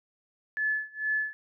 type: tone with tremolo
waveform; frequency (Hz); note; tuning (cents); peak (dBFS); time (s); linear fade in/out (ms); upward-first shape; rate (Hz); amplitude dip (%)
sine; 1726; A6; -34; -24; 0.57-1.33; 0; sine; 2.2; 95
effects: none